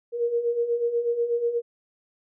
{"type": "beating tone pair", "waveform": "sine", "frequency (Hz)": [466.2, 474.4], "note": ["A#4", "A#4"], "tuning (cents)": [0, 30], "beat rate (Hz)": 8.2, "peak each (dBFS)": [-29, -23], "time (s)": [0.12, 1.62], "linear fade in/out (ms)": 50, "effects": []}